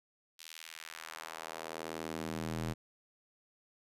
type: tone with high-pass filter sweep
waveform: square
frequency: 40.34 Hz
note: E1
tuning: 37 cents flat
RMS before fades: -42 dBFS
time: 0.38-2.74 s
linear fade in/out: 20 ms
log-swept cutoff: 3700 to 110 Hz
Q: 1.1
effects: resampled to 32000 Hz